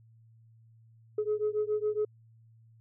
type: beating tone pair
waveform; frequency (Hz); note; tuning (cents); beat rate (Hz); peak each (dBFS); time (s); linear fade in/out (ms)
sine; 420.7 / 427.9; G#4 / A4; +22 / -48; 7.2; -29 / -30; 1.18-2.05; 5
effects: tanh soft clip ceiling -22 dBFS + added 113 Hz sine -56 dBFS peak until 2.8 s